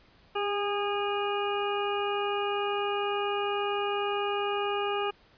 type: harmonic tone with a mistuned harmonic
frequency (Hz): 408.9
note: G#4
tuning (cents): -27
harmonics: 1 / 2 / 3 / 4 / 6 / 7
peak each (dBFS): -30 / -33 / -34 / -42 / -39 / -38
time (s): 0.35-5.11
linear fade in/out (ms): 10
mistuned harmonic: 1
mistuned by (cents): -18
effects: pink hiss -60 dBFS RMS until 5.37 s + resampled to 11025 Hz